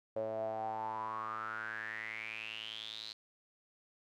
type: tone with band-pass filter sweep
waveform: sawtooth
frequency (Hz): 110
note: A2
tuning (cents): 0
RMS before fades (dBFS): -41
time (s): 0.16-3.13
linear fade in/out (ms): 5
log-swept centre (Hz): 550 to 4200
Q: 9.9
effects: none